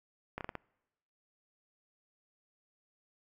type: slowing click train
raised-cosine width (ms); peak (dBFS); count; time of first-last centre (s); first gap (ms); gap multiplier
0.5; -23; 5; 0.38-0.553; 28; 1.3
effects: noise-tail reverb RT60 1.0 s tail -26 dB re dry

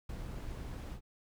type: noise with ADSR envelope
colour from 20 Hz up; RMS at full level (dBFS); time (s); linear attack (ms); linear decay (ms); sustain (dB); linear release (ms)
brown; -40; 0.09-1.01; 6; 18; -2; 81
effects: none

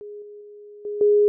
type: tone with level steps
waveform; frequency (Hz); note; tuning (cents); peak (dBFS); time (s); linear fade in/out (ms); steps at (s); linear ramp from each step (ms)
sine; 414.5; G#4; -3; -34 / -38 / -40 / -26 / -13; 0.01-1.28; 0; 0.22 / 0.41 / 0.85 / 1.01; 2
effects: none

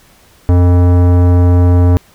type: tone with tanh clipping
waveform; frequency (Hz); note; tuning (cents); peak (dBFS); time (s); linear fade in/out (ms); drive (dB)
sine; 88.6; F2; +25; -7; 0.49-1.97; 0; 18
effects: pink hiss -46 dBFS RMS until 2.14 s

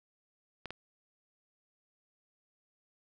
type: clicks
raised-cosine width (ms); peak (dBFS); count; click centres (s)
0.3; -24; 2; 0.657 / 0.706
effects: none

